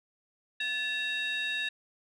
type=tone cluster; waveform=sine; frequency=1735 / 2706 / 3762 Hz; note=A6 / E7 / A#7; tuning=-25 / +45 / +15 cents; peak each=-32 / -33 / -33 dBFS; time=0.6-1.69 s; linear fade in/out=5 ms; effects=tanh soft clip ceiling -25 dBFS